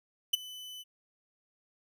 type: tone with ADSR envelope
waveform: 40% pulse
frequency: 3000 Hz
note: F#7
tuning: 23 cents sharp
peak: -20 dBFS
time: 0.33-0.84 s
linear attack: 9 ms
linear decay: 15 ms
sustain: -22 dB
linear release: 31 ms
effects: none